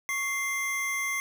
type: tone pair together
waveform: square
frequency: 1108.7 / 2093 Hz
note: C#6 / C7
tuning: 0 / 0 cents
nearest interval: major seventh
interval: 1100 cents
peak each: -37 / -29 dBFS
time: 0.09-1.2 s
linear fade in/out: 0 ms
effects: none